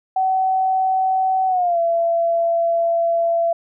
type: tone with pitch glide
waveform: sine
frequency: 757 to 674.4 Hz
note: F#5 to E5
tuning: +39 to +39 cents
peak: -15 dBFS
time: 0.16-3.53 s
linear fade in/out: 5 ms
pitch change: -200 cents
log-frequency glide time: 1.47-1.79 s
effects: none